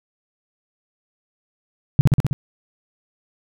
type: tone with echo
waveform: sine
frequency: 138.59 Hz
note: C#3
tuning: in tune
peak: -6 dBFS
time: 1.99-2.01 s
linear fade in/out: 0 ms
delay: 64 ms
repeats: 5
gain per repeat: -2 dB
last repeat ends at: 2.33 s
effects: none